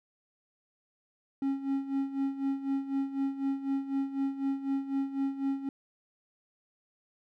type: tone with tremolo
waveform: triangle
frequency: 273.2 Hz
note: C#4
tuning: 25 cents flat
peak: -24 dBFS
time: 1.42-5.69 s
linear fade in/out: 2 ms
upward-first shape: sine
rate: 4 Hz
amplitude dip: 75%
effects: none